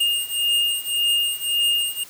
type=beating tone pair; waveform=square; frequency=2830 / 2831.8 Hz; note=F7 / F7; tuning=+22 / +23 cents; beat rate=1.8 Hz; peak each=-24 / -22 dBFS; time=0-2.04 s; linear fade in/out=10 ms; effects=white hiss -44 dBFS RMS until 2.09 s